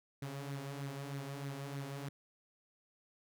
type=tone with flanger; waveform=sawtooth; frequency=139.3 Hz; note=C#3; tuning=9 cents sharp; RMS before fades=-43 dBFS; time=0.22-2.09 s; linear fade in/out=5 ms; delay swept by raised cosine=0.48 to 5.58 ms; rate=3.2 Hz; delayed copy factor=+0.55; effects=none